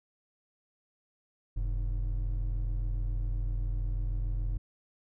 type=tone pair together; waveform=triangle; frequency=43.47 / 104 Hz; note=F1 / G#2; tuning=-7 / +3 cents; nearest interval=octave + minor third; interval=1510 cents; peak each=-27 / -36 dBFS; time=1.56-4.58 s; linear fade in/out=10 ms; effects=none